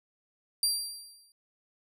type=tone with exponential decay; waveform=25% pulse; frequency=4723 Hz; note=D8; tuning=9 cents sharp; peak=-18 dBFS; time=0.63-1.32 s; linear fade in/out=2 ms; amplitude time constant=150 ms; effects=none